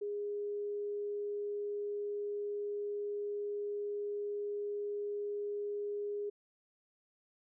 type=tone; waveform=sine; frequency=411.1 Hz; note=G#4; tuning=18 cents flat; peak=-35 dBFS; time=0.01-6.3 s; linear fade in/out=10 ms; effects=none